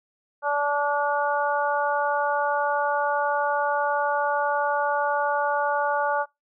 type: harmonic tone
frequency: 289.2 Hz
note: D4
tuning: 27 cents flat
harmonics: 2 / 3 / 4 / 5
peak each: -26 / -25 / -29 / -28 dBFS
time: 0.42-6.26 s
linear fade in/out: 50 ms
effects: noise-tail reverb RT60 0.2 s tail -24 dB re dry